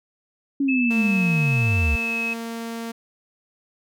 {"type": "linear sweep", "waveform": "sine", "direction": "down", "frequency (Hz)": [281.9, 64.1], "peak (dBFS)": -18, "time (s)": [0.6, 1.96], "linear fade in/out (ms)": 5}
{"type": "tone with vibrato", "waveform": "sine", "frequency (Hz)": 2599, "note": "E7", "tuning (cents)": -25, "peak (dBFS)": -23, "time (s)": [0.68, 2.34], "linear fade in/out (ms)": 10, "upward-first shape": "sine", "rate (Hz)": 1.1, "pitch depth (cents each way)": 22}
{"type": "tone", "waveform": "sawtooth", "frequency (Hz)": 229.7, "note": "A#3", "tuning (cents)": -25, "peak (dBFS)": -25, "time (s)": [0.9, 2.92], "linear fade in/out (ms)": 10}
{"effects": []}